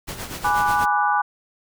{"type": "noise with tremolo", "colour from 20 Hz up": "pink", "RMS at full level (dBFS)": -30, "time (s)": [0.07, 0.86], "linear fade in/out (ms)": 20, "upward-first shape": "sine", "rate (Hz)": 8.2, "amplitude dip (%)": 60}
{"type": "chord", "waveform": "sine", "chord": "G# half-diminished seventh", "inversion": "none", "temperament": "equal", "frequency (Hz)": [830.6, 987.8, 1174.7, 1480], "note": ["G#5", "B5", "D6", "F#6"], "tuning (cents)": [0, 0, 0, 0], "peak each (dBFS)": [-20, -24, -23, -24], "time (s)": [0.44, 1.22], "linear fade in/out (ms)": 10}
{"effects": []}